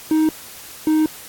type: tone pair in turn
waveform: triangle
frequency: 313.4 / 311.4 Hz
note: D#4 / D#4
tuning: +13 / +2 cents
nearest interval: unison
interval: 11 cents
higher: first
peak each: -11 dBFS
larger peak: neither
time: 0.11-0.29 / 0.87-1.06 s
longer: second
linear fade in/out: 2 ms
effects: white hiss -38 dBFS RMS until 1.28 s + AAC 64 kbps